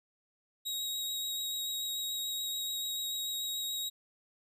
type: tone with vibrato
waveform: sawtooth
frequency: 3800 Hz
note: A#7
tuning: 33 cents sharp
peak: -31 dBFS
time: 0.65-3.9 s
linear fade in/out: 20 ms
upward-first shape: sine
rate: 6.9 Hz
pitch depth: 9 cents each way
effects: none